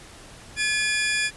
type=tone pair together; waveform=sawtooth; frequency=1707 / 2416 Hz; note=G#6 / D7; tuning=+47 / +48 cents; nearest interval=tritone; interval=601 cents; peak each=-21 dBFS; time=0.56-1.31 s; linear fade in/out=50 ms; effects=pink hiss -45 dBFS RMS until 1.36 s + resampled to 24000 Hz